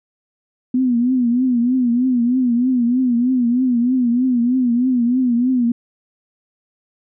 sine tone with vibrato, 246.9 Hz, B3, in tune, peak -13 dBFS, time 0.74-5.72 s, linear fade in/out 5 ms, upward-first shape triangle, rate 3.2 Hz, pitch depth 110 cents each way, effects none

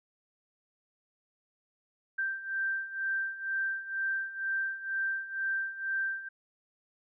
sine beating tone pair, 1568 / 1570.1 Hz, G6 / G6, 0 / +2 cents, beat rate 2.1 Hz, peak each -36 / -32 dBFS, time 2.18-6.29 s, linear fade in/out 10 ms, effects none

